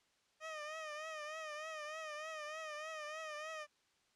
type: tone with vibrato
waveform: 15% pulse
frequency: 618 Hz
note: D#5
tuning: 12 cents flat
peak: -37 dBFS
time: 0.4-3.67 s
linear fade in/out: 50 ms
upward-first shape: triangle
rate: 3.3 Hz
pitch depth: 79 cents each way
effects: white hiss -75 dBFS RMS until 4.15 s + low-pass 6000 Hz 12 dB/octave